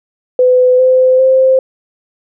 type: tone with pitch steps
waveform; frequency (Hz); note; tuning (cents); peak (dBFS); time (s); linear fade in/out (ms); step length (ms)
sine; 504 / 513.7 / 523.6; B4 / C5 / C5; +35 / -32 / +1; -5; 0.39-1.59; 2; 400
effects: none